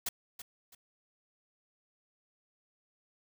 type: noise with echo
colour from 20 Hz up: white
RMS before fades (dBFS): -34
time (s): 0.06-0.09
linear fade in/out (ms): 5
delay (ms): 330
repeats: 2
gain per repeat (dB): -11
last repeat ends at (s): 0.75
effects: none